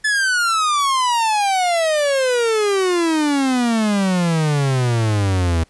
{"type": "exponential sweep", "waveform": "45% pulse", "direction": "down", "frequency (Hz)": [1742, 80], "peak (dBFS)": -15, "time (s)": [0.04, 5.64], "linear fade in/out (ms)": 10, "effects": ["pink hiss -56 dBFS RMS until 5.69 s", "resampled to 24000 Hz"]}